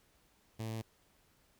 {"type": "tone with notch filter", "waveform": "sawtooth", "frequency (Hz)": 111.4, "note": "A2", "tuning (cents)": 22, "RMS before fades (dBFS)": -40, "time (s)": [0.59, 0.82], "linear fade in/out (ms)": 10, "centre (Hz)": 1400, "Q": 1.8, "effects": ["pink hiss -70 dBFS RMS until 1.59 s"]}